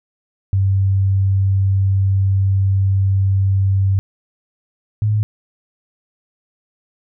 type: tone pair in turn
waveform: sine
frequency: 97 / 106.02 Hz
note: G2 / G#2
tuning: -18 / +36 cents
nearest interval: major second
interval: 154 cents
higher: second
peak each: -12 / -13 dBFS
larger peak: first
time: 0.53-3.99 / 5.02-5.23 s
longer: first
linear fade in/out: 0 ms
effects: none

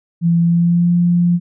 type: tone with pitch glide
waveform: sine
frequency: 169.2 to 174.16 Hz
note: E3 to F3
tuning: +45 to -5 cents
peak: -10 dBFS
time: 0.21-1.4 s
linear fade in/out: 50 ms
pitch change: +50 cents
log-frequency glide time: 0.41-0.92 s
effects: none

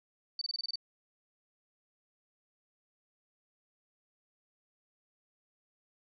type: tone bursts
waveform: sine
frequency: 4572 Hz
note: D8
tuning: 47 cents flat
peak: -33 dBFS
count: 8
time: 0.39-0.757 s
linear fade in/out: 2 ms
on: 24 ms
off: 25 ms
effects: none

